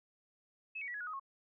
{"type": "tone with pitch steps", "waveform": "sine", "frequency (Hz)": [2591, 2243, 1941.1, 1680.1, 1454.1, 1258.6, 1089.4], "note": ["E7", "C#7", "B6", "G#6", "F#6", "D#6", "C#6"], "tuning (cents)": [-30, 20, -30, 20, -31, 19, -30], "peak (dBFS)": -39, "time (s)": [0.75, 1.198], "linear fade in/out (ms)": 10, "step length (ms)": 64, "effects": []}